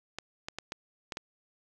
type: clicks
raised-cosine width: 0.2 ms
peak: -19 dBFS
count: 6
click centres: 0.186 / 0.485 / 0.586 / 0.721 / 1.122 / 1.171 s
effects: none